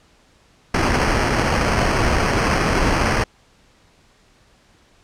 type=noise with sample-and-hold; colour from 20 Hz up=pink; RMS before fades=-18 dBFS; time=0.74-3.24 s; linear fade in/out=5 ms; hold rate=3675 Hz; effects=pink hiss -55 dBFS RMS until 5.03 s + low-pass 7000 Hz 12 dB/octave